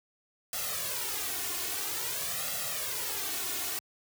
white noise with flanger, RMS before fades -34 dBFS, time 0.53-3.79 s, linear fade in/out 2 ms, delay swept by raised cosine 1.5 to 2.8 ms, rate 0.5 Hz, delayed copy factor +0.8, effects high-pass 80 Hz 12 dB/octave

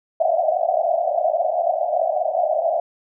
pink band-pass noise, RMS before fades -20 dBFS, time 0.2-2.8 s, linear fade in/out 5 ms, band 610 to 730 Hz, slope 96 dB/octave, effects none

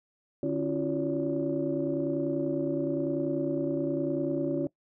sine tone cluster, 148.1 / 275.5 / 336.5 / 366.4 / 570 Hz, D3 / C#4 / E4 / F#4 / C#5, +15 / -11 / +36 / -17 / +48 cents, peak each -36 / -30 / -31 / -34 / -33 dBFS, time 0.43-4.67 s, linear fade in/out 2 ms, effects noise-tail reverb RT60 0.1 s tail -20 dB re dry + tanh soft clip ceiling -17 dBFS

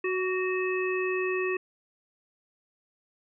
harmonic tone with a mistuned harmonic, 370 Hz, F#4, in tune, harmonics 1 / 3 / 5 / 7, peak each -27 / -37 / -35 / -34 dBFS, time 0.04-1.57 s, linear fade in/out 5 ms, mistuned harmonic 3, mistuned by +30 cents, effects none

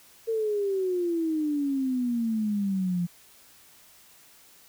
sine exponential sweep, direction down, 456.8 to 171.7 Hz, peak -24 dBFS, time 0.27-3.07 s, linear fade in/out 20 ms, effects white hiss -55 dBFS RMS until 4.68 s

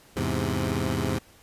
15% pulse chord, E augmented, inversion none, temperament equal, 82.41 / 103.83 / 130.81 Hz, E2 / G#2 / B#2, 0 / 0 / 0 cents, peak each -23 dBFS, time 0.16-1.19 s, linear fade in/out 10 ms, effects pink hiss -55 dBFS RMS until 1.42 s + resampled to 32000 Hz

